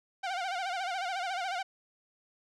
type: tone with vibrato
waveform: sawtooth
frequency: 740 Hz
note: F#5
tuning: in tune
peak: -28 dBFS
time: 0.23-1.63 s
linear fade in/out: 10 ms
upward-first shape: sine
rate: 14 Hz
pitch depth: 110 cents each way
effects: low-pass 5000 Hz 12 dB/octave